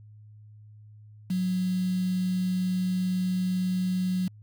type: tone with quantisation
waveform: sine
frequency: 183.9 Hz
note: F#3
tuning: 10 cents flat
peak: -24 dBFS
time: 1.3-4.28 s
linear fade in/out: 5 ms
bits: 7
effects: added 106 Hz sine -47 dBFS peak until 4.42 s